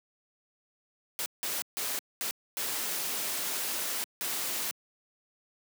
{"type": "noise bursts at uneven times", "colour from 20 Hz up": "white", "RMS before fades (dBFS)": -33, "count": 6, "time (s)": [[1.19, 1.26], [1.43, 1.62], [1.77, 1.99], [2.21, 2.31], [2.57, 4.04], [4.21, 4.71]], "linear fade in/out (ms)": 0, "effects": ["high-pass 200 Hz 12 dB/octave"]}